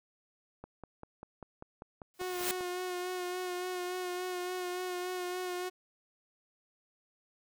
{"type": "click train", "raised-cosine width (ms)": 1, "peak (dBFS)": -31, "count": 11, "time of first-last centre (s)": [0.64, 2.609], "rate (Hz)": 5.08}
{"type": "noise with exponential growth", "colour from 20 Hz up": "white", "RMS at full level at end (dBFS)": -31, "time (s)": [2.14, 2.51], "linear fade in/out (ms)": 0, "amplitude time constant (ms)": 79}
{"type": "tone with vibrato", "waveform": "sawtooth", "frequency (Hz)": 362.1, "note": "F#4", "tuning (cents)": -37, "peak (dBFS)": -31, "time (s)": [2.19, 5.7], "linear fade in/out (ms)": 20, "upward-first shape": "sine", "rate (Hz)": 3.5, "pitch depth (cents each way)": 24}
{"effects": []}